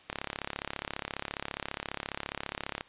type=click train; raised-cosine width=0.3 ms; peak=-17 dBFS; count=95; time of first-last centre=0.1-2.809 s; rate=34.7 Hz; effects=white hiss -56 dBFS RMS until 2.88 s + resampled to 8000 Hz